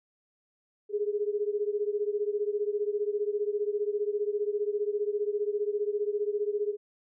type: beating tone pair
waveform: sine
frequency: 409.4 / 424.4 Hz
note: G#4 / G#4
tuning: -25 / +38 cents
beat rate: 15 Hz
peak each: -29 / -31 dBFS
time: 0.89-6.77 s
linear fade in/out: 50 ms
effects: none